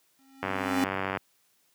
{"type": "tone with exponential growth", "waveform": "square", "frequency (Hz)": 269, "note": "C4", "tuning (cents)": 48, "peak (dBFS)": -23, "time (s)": [0.19, 0.84], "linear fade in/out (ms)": 0, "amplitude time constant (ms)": 140}
{"type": "click train", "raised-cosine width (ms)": 0.5, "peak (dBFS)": -14, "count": 72, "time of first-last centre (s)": [0.43, 1.172], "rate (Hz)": 95.7}
{"effects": ["white hiss -68 dBFS RMS until 1.74 s", "high-pass 100 Hz 12 dB/octave"]}